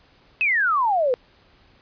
sine exponential sweep, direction down, 2637 to 480 Hz, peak -17 dBFS, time 0.41-1.14 s, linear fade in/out 0 ms, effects pink hiss -56 dBFS RMS until 1.81 s + resampled to 11025 Hz

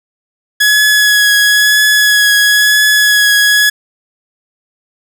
sawtooth tone with vibrato, 1684 Hz, G#6, 24 cents sharp, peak -3 dBFS, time 0.6-3.7 s, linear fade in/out 10 ms, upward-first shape triangle, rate 1 Hz, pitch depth 20 cents each way, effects none

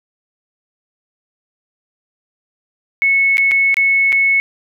sine tone with dropouts, 2200 Hz, C#7, 14 cents flat, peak -10 dBFS, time 3.02-4.4 s, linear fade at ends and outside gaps 0 ms, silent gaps 3.371-3.381 / 3.512-3.517 / 3.743-3.769 / 4.122-4.127 s, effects none

